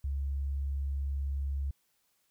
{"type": "tone", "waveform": "sine", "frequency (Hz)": 69.3, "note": "C#2", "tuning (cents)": 0, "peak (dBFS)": -30, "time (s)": [0.04, 1.71], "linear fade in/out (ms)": 5, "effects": ["white hiss -74 dBFS RMS until 2.3 s"]}